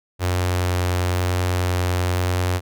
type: tone with notch filter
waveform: sawtooth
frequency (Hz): 90.1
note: F#2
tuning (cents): -45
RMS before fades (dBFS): -21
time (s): 0.19-2.61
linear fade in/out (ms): 50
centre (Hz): 200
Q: 1.1
effects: none